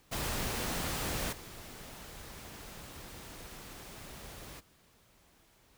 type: noise with level steps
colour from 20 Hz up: pink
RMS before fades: -35 / -48 dBFS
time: 0.11-4.61 s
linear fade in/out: 20 ms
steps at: 1.32 s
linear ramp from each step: 10 ms
effects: pink hiss -65 dBFS RMS until 5.77 s